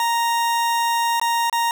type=tone with dropouts; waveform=40% pulse; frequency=932.3 Hz; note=A#5; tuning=in tune; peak=-17 dBFS; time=0-1.71 s; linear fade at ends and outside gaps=1 ms; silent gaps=1.198-1.214 / 1.498-1.527 s; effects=none